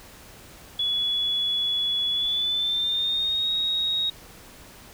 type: tone with pitch glide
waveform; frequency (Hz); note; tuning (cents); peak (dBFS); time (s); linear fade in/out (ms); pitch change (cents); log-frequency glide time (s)
sine; 3398 to 3770; G#7 to A#7; +39 to +19; -22; 0.79-4.1; 5; +180; 2.1-3.5
effects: pink hiss -47 dBFS RMS until 4.93 s